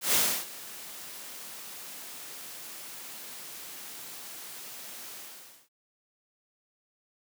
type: noise with ADSR envelope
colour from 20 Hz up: white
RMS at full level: -23 dBFS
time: 0.01-5.69 s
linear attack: 130 ms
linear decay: 310 ms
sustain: -20 dB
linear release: 540 ms
effects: high-pass 150 Hz 12 dB/octave